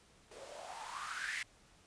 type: noise with band-pass filter sweep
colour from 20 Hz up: blue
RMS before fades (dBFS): -44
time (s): 0.31-1.43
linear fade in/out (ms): 5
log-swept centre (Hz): 430 to 2100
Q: 6.5
effects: pink hiss -65 dBFS RMS until 1.86 s + resampled to 22050 Hz